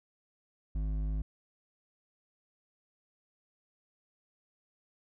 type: tone with hard clipping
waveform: sine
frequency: 51.91 Hz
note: G#1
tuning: in tune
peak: -32 dBFS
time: 0.75-1.22 s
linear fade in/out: 5 ms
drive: 9 dB
effects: none